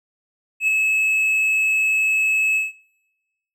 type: tone with ADSR envelope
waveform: triangle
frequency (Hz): 2589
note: E7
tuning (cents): -32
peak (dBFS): -12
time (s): 0.6-2.72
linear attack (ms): 80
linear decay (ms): 4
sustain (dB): -3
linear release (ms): 160
effects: noise-tail reverb RT60 1.0 s tail -20 dB re dry